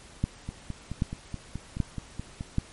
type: two click trains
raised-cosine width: 5 ms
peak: -21 / -12 dBFS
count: 10 / 4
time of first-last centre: 0.49-2.409 / 0.24-2.584 s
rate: 4.69 / 1.28 Hz
effects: pink hiss -50 dBFS RMS until 2.72 s + MP3 48 kbps